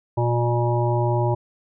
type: harmonic tone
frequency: 119.7 Hz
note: A#2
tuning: 46 cents sharp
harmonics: 1 / 3 / 5 / 7 / 8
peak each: -20 / -25 / -27 / -28 / -29 dBFS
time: 0.17-1.35 s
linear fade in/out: 10 ms
effects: none